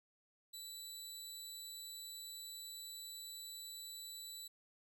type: tone with amplitude modulation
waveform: 20% pulse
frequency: 3958 Hz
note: B7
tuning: 3 cents sharp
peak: -40 dBFS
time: 0.53-4.48 s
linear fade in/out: 10 ms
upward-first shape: sine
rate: 300 Hz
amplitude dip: 35%
effects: none